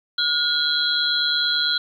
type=tone cluster; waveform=sine; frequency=1433 / 3320 / 3976 / 4125 Hz; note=F6 / G#7 / B7 / C8; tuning=+44 / -1 / +11 / -25 cents; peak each=-24 dBFS; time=0.18-1.78 s; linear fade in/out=5 ms; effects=9-bit